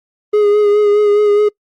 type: tone with vibrato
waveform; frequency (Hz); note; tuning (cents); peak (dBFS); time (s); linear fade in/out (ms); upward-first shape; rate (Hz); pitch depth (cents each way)
triangle; 415.3; G#4; 0; -6; 0.33-1.49; 10; sine; 4.8; 26
effects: noise-tail reverb RT60 0.1 s tail -25 dB re dry + Opus 24 kbps